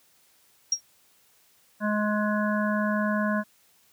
sine tone with exponential decay, 5620 Hz, F8, 10 cents sharp, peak -17 dBFS, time 0.72-0.81 s, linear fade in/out 5 ms, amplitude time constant 18 ms
harmonic tone, 210.3 Hz, G#3, 22 cents sharp, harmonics 1 / 3 / 5 / 7 / 8, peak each -25 / -30 / -32 / -33 / -34 dBFS, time 1.8-3.44 s, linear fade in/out 50 ms
effects white hiss -62 dBFS RMS until 3.92 s + high-pass 60 Hz 12 dB/octave

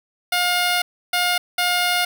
10% pulse tone bursts at uneven times, 712 Hz, F5, 33 cents sharp, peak -9 dBFS, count 3, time 0.32-0.82 / 1.13-1.38 / 1.58-2.05 s, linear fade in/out 5 ms, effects none

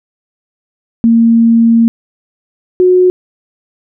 sine tone pair in turn, 230 / 365.1 Hz, A#3 / F#4, -23 / -23 cents, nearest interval minor sixth, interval 800 cents, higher second, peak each -4 dBFS, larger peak neither, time 1.04-1.88 / 2.8-3.1 s, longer first, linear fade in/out 0 ms, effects none

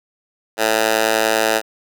10% pulse tone with high-pass filter, 110.3 Hz, A2, 5 cents sharp, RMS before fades -17 dBFS, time 0.57-1.62 s, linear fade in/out 50 ms, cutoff 610 Hz, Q 0.88, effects none

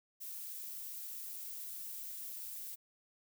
violet noise, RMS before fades -45 dBFS, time 0.2-2.76 s, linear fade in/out 20 ms, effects none

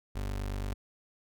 30% pulse tone, 49 Hz, G1, in tune, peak -30 dBFS, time 0.15-0.74 s, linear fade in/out 10 ms, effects none

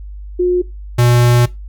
sine / square tone pair in turn, 358.8 / 121.09 Hz, F4 / B2, +47 / -34 cents, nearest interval octave + perfect fifth, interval 1881 cents, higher first, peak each -10 / -9 dBFS, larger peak second, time 0.39-0.62 / 0.98-1.46 s, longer second, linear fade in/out 10 ms, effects noise-tail reverb RT60 0.2 s tail -18 dB re dry + added 50 Hz sine -27 dBFS peak until 1.68 s

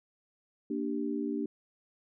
sine chord, G minor, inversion first, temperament equal, 233.1 / 293.7 / 392 Hz, Bb3 / D4 / G4, 0 / 0 / 0 cents, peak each -35 / -33 / -37 dBFS, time 0.7-1.46 s, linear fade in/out 5 ms, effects none

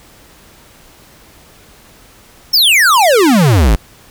square exponential sweep, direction down, 5530 to 45.05 Hz, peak -7 dBFS, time 2.53-3.76 s, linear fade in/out 10 ms, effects pink hiss -43 dBFS RMS until 4.1 s

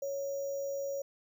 sine tone with sample-and-hold, 554.4 Hz, C#5, in tune, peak -33 dBFS, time 0.02-1.02 s, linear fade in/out 5 ms, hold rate 6300 Hz, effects none

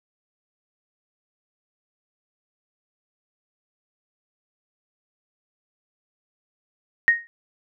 sine tone with exponential decay, 1864.7 Hz, A#6, in tune, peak -9 dBFS, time 7.08-7.27 s, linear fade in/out 0 ms, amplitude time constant 40 ms, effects none

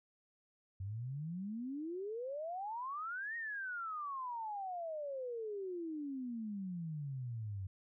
sine exponential two-way sweep, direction up then down, 92.5 to 1882 to 92.5 Hz, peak -39 dBFS, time 0.8-7.67 s, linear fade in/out 5 ms, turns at 3.36 s, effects none

